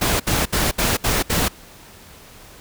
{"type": "noise bursts", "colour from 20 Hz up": "pink", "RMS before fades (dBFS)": -19, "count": 6, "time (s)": [0.01, 1.485], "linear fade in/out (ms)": 10, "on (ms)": 190, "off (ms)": 67, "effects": ["pink hiss -44 dBFS RMS until 2.6 s"]}